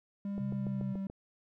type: tone with pitch glide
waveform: triangle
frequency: 200 to 194.31 Hz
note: G3 to G3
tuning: +35 to -15 cents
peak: -32 dBFS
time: 0.25-1.07 s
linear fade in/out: 2 ms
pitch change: -50 cents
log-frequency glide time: 0.45-0.96 s
type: click train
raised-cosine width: 2 ms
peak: -29 dBFS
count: 6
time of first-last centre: 0.38-1.099 s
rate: 6.95 Hz
type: tone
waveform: sine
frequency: 132.2 Hz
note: C3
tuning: 18 cents sharp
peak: -36 dBFS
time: 0.39-0.94 s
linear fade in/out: 20 ms
effects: none